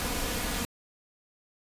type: noise with comb filter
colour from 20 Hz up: pink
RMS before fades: -31 dBFS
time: 0-0.65 s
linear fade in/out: 0 ms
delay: 4.1 ms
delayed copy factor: +0.55
effects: resampled to 32000 Hz